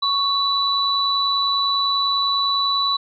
sine tone pair together, 1108.7 / 3955 Hz, C#6 / B7, 0 / +2 cents, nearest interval octave + minor seventh, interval 2202 cents, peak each -21 / -19 dBFS, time 0.02-2.97 s, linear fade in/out 10 ms, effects none

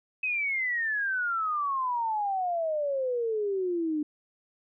sine exponential sweep, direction down, 2564 to 295.3 Hz, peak -26 dBFS, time 0.23-4.03 s, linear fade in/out 5 ms, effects none

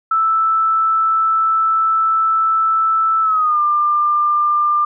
sine tone with pitch glide, 1318.5 to 1195.2 Hz, E6 to D6, 0 to +30 cents, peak -12 dBFS, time 0.11-4.85 s, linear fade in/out 5 ms, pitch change -170 cents, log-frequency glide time 3.22-3.6 s, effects none

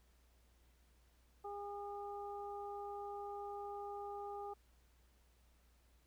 harmonic tone, 406.4 Hz, G#4, 38 cents flat, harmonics 1 / 2 / 3, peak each -47 / -46 / -53 dBFS, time 1.44-4.54 s, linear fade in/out 10 ms, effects added 60 Hz sine -68 dBFS peak until 6.06 s + pink hiss -75 dBFS RMS until 6.06 s

